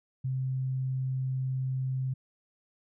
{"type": "tone", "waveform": "sine", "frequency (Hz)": 130.81, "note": "C3", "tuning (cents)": 0, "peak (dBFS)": -28, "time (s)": [0.24, 2.14], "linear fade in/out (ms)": 10, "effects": []}